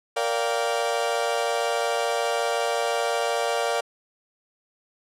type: chord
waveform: 35% pulse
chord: G minor seventh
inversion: first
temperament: equal with one note detuned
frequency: 466.2 / 579.9 / 698.5 / 784 Hz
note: Bb4 / D5 / F5 / G5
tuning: 0 / -22 / 0 / 0 cents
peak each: -26 / -26 / -26 / -30 dBFS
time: 0.16-3.81 s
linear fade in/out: 10 ms
effects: low-pass 10000 Hz 12 dB/octave